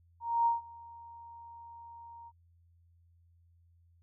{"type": "tone with ADSR envelope", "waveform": "sine", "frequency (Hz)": 932.3, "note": "A#5", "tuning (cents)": 0, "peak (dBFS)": -23, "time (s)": [0.2, 2.32], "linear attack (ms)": 260, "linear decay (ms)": 150, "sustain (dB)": -24, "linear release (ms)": 46, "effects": ["added 85 Hz sine -62 dBFS peak until 4.02 s"]}